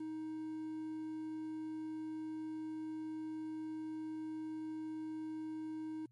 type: tone with quantisation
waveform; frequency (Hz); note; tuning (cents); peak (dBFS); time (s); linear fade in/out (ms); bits
triangle; 313.8; D#4; +15; -38; 0-6.06; 5; 11
effects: added 120 Hz sine -64 dBFS peak until 6.11 s + MP3 48 kbps